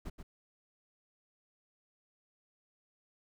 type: noise with echo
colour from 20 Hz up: brown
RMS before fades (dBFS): -40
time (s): 0.05-0.1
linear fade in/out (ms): 10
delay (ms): 130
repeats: 1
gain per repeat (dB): -6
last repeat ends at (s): 0.23
effects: none